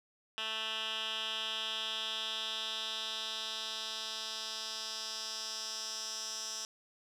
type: tone with band-pass filter sweep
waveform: 10% pulse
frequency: 220 Hz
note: A3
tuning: in tune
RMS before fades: -39 dBFS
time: 0.38-6.65 s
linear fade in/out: 0 ms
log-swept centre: 2800 to 5800 Hz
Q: 3.2
effects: none